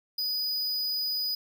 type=tone; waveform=square; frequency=4961 Hz; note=D#8; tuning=6 cents flat; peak=-28 dBFS; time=0.18-1.35 s; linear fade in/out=5 ms; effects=11-bit